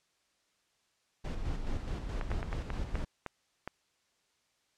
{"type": "noise with tremolo", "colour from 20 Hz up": "brown", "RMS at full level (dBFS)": -34, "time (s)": [1.24, 3.05], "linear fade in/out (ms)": 10, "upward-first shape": "square", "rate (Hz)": 4.7, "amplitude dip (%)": 40}
{"type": "clicks", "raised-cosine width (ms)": 0.5, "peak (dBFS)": -22, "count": 8, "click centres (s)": [2.212, 2.316, 2.429, 2.529, 2.703, 2.955, 3.263, 3.676]}
{"effects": ["white hiss -74 dBFS RMS until 4.77 s", "low-pass 7000 Hz 12 dB/octave"]}